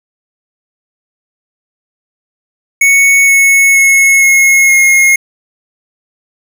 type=tone with pitch steps; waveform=square; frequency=2217 / 2200 / 2184 / 2168 / 2151 Hz; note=C#7 / C#7 / C#7 / C#7 / C7; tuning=0 / -14 / -26 / -39 / +47 cents; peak=-5 dBFS; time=2.81-5.16 s; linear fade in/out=5 ms; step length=470 ms; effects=none

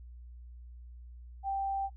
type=tone; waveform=sine; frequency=784 Hz; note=G5; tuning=in tune; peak=-30 dBFS; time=1.43-1.9 s; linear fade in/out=50 ms; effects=noise-tail reverb RT60 0.1 s tail -17 dB re dry + added 60 Hz sine -46 dBFS peak until 1.96 s

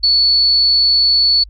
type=tone; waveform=sine; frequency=4435 Hz; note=C#8; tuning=in tune; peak=-9 dBFS; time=0.03-1.44 s; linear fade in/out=10 ms; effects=added 50 Hz sine -34 dBFS peak until 1.49 s + Opus 48 kbps

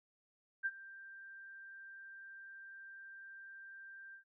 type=tone with ADSR envelope; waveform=sine; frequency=1579 Hz; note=G6; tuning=12 cents sharp; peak=-31 dBFS; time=0.63-4.24 s; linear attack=28 ms; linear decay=44 ms; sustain=-19 dB; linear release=100 ms; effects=none

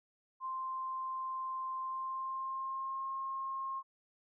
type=tone with pitch glide; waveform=sine; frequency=1046.5 to 1071.6 Hz; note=C6 to C6; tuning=0 to +41 cents; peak=-36 dBFS; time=0.4-3.83 s; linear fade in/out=50 ms; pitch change=+41 cents; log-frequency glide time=1.8-3.08 s; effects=none

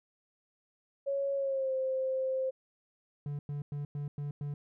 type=tone with pitch glide; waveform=sine; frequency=554.4 to 524.5 Hz; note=C#5 to C5; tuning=0 to +4 cents; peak=-29 dBFS; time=1.06-2.51 s; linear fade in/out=20 ms; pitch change=-96 cents; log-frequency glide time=1.35-1.73 s
type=tone bursts; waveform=triangle; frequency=144.7 Hz; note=D3; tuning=25 cents flat; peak=-32 dBFS; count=6; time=3.26-4.54 s; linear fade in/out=2 ms; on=130 ms; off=100 ms
effects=none

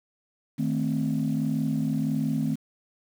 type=chord; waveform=sine; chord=A diminished; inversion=second; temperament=equal; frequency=155.56 / 220 / 261.6 Hz; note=Eb3 / A3 / C4; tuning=0 / 0 / 0 cents; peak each=-27 dBFS; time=0.58-2.56 s; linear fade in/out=20 ms; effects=tanh soft clip ceiling -17 dBFS + 8-bit

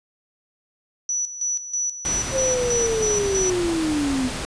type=tone with tremolo; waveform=sine; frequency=5920 Hz; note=F#8; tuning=in tune; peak=-21 dBFS; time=1.09-3.5 s; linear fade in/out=2 ms; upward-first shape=square; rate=3.1 Hz; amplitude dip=70%
type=noise; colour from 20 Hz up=pink; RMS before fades=-29 dBFS; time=2.05-4.45 s; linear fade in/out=0 ms
type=linear sweep; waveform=sine; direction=down; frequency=539 to 246.9 Hz; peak=-20 dBFS; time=2.31-4.31 s; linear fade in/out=50 ms
effects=resampled to 22050 Hz

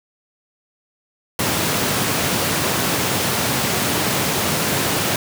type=high-pass noise; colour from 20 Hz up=pink; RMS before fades=-20 dBFS; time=1.39-5.16 s; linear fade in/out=2 ms; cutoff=100 Hz; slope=24 dB/octave; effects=none

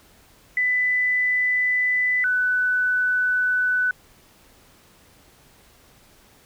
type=tone pair in turn; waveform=sine; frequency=1996 / 1495.3 Hz; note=B6 / F#6; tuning=+18 / +18 cents; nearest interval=perfect fourth; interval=500 cents; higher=first; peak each=-18 / -18 dBFS; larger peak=neither; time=0.57-2.24 / 2.24-3.91 s; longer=neither; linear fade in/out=2 ms; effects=pink hiss -54 dBFS RMS until 6.45 s

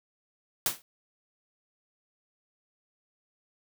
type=noise with exponential decay; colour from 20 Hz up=white; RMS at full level=-23 dBFS; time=0.66-0.82 s; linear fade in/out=1 ms; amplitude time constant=34 ms; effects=none

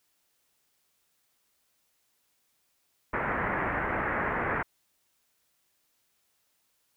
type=low-pass noise; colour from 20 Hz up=white; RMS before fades=-30 dBFS; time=3.13-4.63 s; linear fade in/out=10 ms; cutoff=2000 Hz; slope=48 dB/octave; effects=white hiss -73 dBFS RMS until 6.96 s

